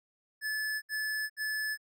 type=tone bursts; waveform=square; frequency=1729 Hz; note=A6; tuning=31 cents flat; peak=-32 dBFS; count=3; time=0.41-1.776 s; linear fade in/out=50 ms; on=410 ms; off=68 ms; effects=none